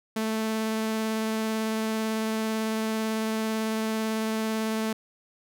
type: tone with vibrato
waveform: sawtooth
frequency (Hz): 220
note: A3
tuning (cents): 0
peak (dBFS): -22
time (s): 0.16-4.93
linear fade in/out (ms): 5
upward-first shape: triangle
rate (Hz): 18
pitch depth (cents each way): 10
effects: none